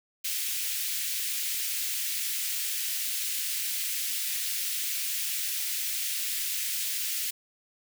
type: high-pass noise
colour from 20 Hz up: white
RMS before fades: -31 dBFS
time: 0.24-7.31 s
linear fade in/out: 10 ms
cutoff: 2000 Hz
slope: 24 dB/octave
effects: none

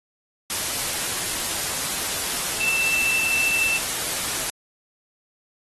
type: tone in noise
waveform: sine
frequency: 2662 Hz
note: E7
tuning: 16 cents sharp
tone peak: -20 dBFS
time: 2.61-3.78 s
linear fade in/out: 0 ms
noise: white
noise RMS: -26 dBFS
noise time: 0.5-4.5 s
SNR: +3 dB
effects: AAC 32 kbps

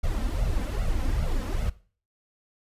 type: noise with flanger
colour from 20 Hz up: brown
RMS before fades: -26 dBFS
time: 0.03-1.7 s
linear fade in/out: 10 ms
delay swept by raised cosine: 1.4 to 3.9 ms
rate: 2.5 Hz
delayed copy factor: +0.85
effects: noise-tail reverb RT60 0.4 s tail -18 dB re dry + resampled to 32000 Hz

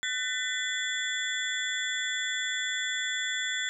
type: tone cluster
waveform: sine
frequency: 1511 / 1798 / 1999 / 3435 / 7260 Hz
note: F#6 / A6 / B6 / A7 / A#8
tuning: +36 / +37 / +20 / -42 / -47 cents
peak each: -35 / -36 / -35 / -33 / -38 dBFS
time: 0.03-3.69 s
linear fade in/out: 0 ms
effects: none

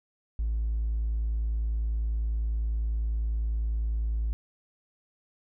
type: tone with hard clipping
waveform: sine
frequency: 55 Hz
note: A1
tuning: in tune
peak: -26 dBFS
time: 0.39-4.33 s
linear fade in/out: 0 ms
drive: 1 dB
effects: none

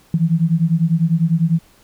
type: beating tone pair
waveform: sine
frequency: 160 / 170 Hz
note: D#3 / F3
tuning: +49 / -46 cents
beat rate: 10 Hz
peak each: -16 dBFS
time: 0.14-1.59 s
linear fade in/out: 2 ms
effects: pink hiss -52 dBFS RMS until 1.83 s

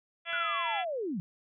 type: harmonic tone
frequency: 336.9 Hz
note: E4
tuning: 38 cents sharp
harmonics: 2 / 3 / 4 / 5 / 6 / 7 / 8 / 9 / 10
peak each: -41 / -49 / -40 / -41 / -39 / -40 / -40 / -46 / -40 dBFS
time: 0.25-0.85 s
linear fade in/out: 50 ms
type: linear sweep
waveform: sine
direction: down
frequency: 1480 to 155.9 Hz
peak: -31 dBFS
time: 0.33-1.2 s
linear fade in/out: 0 ms
effects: none

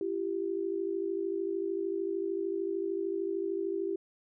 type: tone pair together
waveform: sine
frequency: 338.2 / 391.5 Hz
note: E4 / G4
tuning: +44 / -2 cents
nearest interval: minor third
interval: 254 cents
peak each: -34 / -32 dBFS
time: 0.01-3.96 s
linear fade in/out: 2 ms
effects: none

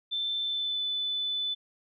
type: tone with pitch glide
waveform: sine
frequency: 3543 to 3500 Hz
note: A7 to A7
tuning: +11 to -10 cents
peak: -28 dBFS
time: 0.11-1.55 s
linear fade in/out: 20 ms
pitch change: -21 cents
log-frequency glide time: 0.42-0.82 s
effects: none

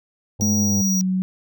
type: harmonic tone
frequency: 99.9 Hz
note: G2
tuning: 33 cents sharp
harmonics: 1 / 2 / 3 / 4 / 5 / 6 / 7 / 8 / 9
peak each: -25 / -37 / -39 / -41 / -39 / -47 / -48 / -44 / -53 dBFS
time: 0.39-0.82 s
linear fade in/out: 10 ms
type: tone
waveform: square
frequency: 5760 Hz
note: F#8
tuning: 47 cents flat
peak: -22 dBFS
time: 0.41-1.01 s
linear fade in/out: 0 ms
type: tone with pitch glide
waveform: sine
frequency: 210.4 to 186.37 Hz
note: G#3 to F#3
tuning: +23 to +13 cents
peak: -18 dBFS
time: 0.42-1.22 s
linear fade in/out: 0 ms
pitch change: -210 cents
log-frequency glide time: 0.58-1.03 s
effects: none

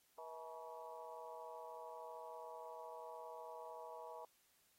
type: harmonic tone with a mistuned harmonic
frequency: 160.9 Hz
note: E3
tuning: 42 cents flat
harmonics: 3 / 4 / 5 / 6 / 7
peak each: -55 / -54 / -56 / -54 / -60 dBFS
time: 0.18-4.25 s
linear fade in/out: 2 ms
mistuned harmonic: 5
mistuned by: +100 cents
effects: white hiss -75 dBFS RMS until 4.78 s + AAC 48 kbps

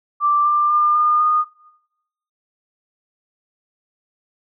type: tone with pitch steps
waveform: sine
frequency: 1174.7 / 1187.7 / 1200.8 / 1214 / 1227.4 Hz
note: D6 / D6 / D6 / D#6 / D#6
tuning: 0 / +19 / +38 / -43 / -24 cents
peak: -13 dBFS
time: 0.2-1.45 s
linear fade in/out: 50 ms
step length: 250 ms
effects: noise-tail reverb RT60 0.9 s tail -22 dB re dry

